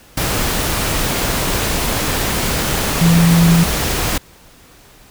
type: tone in noise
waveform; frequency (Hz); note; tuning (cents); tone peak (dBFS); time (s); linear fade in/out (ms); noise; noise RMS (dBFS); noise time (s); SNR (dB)
sine; 168.4; E3; +37; -8; 3.01-3.64; 5; pink; -18; 0.17-4.18; +7
effects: pink hiss -45 dBFS RMS until 5.1 s